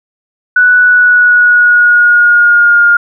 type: tone with pitch glide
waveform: sine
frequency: 1480 to 1415.6 Hz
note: F#6 to F6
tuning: 0 to +23 cents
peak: -3 dBFS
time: 0.56-2.97 s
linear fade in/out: 5 ms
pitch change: -77 cents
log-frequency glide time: 0.77-2.86 s
effects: none